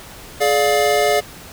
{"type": "chord", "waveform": "square", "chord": "D diminished", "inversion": "second", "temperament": "just", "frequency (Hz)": [422.9, 587.3, 704.8], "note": ["Ab4", "D5", "F5"], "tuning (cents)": [31, 0, 16], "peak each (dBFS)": -19, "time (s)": [0.4, 1.21], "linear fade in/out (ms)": 20, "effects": ["pink hiss -38 dBFS RMS until 1.52 s"]}